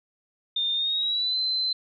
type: tone with pitch glide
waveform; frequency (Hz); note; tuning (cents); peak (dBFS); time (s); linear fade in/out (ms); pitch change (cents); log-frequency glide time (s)
sine; 3625 to 4069; A#7 to C8; -49 to -49; -23; 0.56-1.73; 5; +200; 0.74-1.38
effects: none